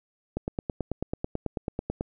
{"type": "click train", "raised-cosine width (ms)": 2, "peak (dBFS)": -15, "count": 16, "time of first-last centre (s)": [0.37, 2.009], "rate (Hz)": 9.15, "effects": []}